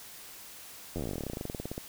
slowing click train, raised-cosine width 2 ms, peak -22 dBFS, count 28, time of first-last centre 0.96-1.779 s, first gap 11 ms, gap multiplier 1.07, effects white hiss -48 dBFS RMS until 1.88 s

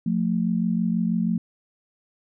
sine tone pair together, 177.4 / 223.6 Hz, F3 / A3, +27 / +28 cents, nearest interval major third, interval 401 cents, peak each -23 dBFS, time 0.06-1.38 s, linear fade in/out 5 ms, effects none

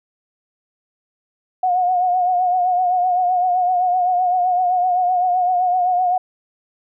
sine tone with vibrato, 725 Hz, F#5, 35 cents flat, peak -14 dBFS, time 1.63-6.18 s, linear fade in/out 5 ms, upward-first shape triangle, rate 7.8 Hz, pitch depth 55 cents each way, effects none

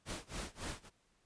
pink noise with tremolo, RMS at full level -41 dBFS, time 0.05-0.9 s, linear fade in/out 50 ms, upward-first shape sine, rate 3.6 Hz, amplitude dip 95%, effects pink hiss -74 dBFS RMS until 1.25 s + resampled to 22050 Hz

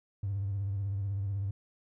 triangle tone with vibrato, 99 Hz, G2, 18 cents sharp, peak -27 dBFS, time 0.23-1.51 s, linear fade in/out 5 ms, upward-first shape triangle, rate 16 Hz, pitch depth 77 cents each way, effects tanh soft clip ceiling -27 dBFS

